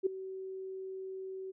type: tone with ADSR envelope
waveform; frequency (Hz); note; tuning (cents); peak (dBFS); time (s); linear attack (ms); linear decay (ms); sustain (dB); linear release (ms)
sine; 380; F#4; +46; -23; 0.03-1.52; 33; 7; -16; 20
effects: none